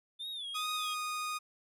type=tone with vibrato; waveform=triangle; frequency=3509 Hz; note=A7; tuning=5 cents flat; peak=-37 dBFS; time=0.19-0.95 s; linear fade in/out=20 ms; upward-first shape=sine; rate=2.4 Hz; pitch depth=130 cents each way
type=tone with pitch glide; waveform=sawtooth; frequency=1244.5 to 1235.9 Hz; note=D#6 to D#6; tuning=0 to -12 cents; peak=-31 dBFS; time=0.54-1.39 s; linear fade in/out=20 ms; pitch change=-12 cents; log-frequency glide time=0.8-0.99 s
effects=resampled to 32000 Hz